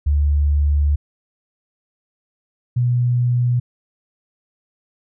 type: tone pair in turn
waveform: sine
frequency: 72.8 / 122.43 Hz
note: D2 / B2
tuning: -15 / -15 cents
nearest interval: major sixth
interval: 900 cents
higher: second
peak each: -13 / -14 dBFS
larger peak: first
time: 0.06-0.96 / 2.76-3.6 s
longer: first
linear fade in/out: 10 ms
effects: none